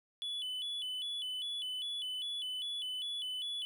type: tone with vibrato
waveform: triangle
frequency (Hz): 3208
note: G7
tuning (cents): +39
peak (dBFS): -35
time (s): 0.22-3.65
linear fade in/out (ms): 0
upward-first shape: square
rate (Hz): 2.5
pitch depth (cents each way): 110
effects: none

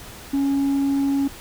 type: tone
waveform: sine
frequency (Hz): 277.2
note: C#4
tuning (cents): 0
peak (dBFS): -15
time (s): 0.33-1.28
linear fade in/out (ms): 10
effects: tanh soft clip ceiling -17 dBFS + pink hiss -40 dBFS RMS until 1.4 s

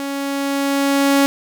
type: tone with level ramp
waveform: sawtooth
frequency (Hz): 278.2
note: C#4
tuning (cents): +6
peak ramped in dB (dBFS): -19 to -7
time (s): 0-1.26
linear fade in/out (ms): 0
effects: none

